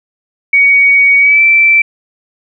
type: tone with pitch glide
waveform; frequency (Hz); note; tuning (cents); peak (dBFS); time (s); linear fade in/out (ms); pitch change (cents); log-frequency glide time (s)
sine; 2246 to 2333; C#7 to D7; +22 to -12; -4; 0.53-1.82; 5; +66; 1.2-1.42
effects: none